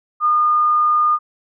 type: tone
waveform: sine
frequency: 1218 Hz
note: D#6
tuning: 37 cents flat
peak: -12 dBFS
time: 0.2-1.19 s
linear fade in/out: 50 ms
effects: none